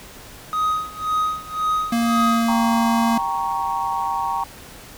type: tone with tremolo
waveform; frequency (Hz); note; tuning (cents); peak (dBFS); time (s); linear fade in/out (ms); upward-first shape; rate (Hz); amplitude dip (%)
triangle; 1254; D#6; +13; -15; 0.53-2.53; 0; sine; 1.9; 90
type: tone with pitch glide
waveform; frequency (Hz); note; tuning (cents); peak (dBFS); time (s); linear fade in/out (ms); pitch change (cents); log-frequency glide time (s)
square; 233.1 to 230.6; A#3 to A#3; 0 to -19; -18; 1.92-3.18; 5; -19; 2.02-2.29
type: chord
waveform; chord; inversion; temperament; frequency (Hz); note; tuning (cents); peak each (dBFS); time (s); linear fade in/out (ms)
sine; G diminished; none; equal; 784 / 932.3 / 1108.7; G5 / Bb5 / Db6; 0 / 0 / 0; -26 / -23 / -26; 2.48-4.44; 5
effects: pink hiss -41 dBFS RMS until 4.97 s